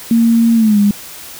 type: tone with pitch glide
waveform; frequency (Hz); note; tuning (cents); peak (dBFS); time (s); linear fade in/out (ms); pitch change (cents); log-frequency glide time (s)
sine; 230.3 to 204; A#3 to G#3; -21 to -31; -7; 0.11-0.91; 2; -210; 0.55-0.79
effects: white hiss -32 dBFS RMS until 1.39 s